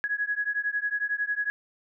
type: beating tone pair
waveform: sine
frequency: 1666 / 1677 Hz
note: G#6 / G#6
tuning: +5 / +16 cents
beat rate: 11 Hz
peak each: -29 dBFS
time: 0.04-1.5 s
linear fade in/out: 0 ms
effects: none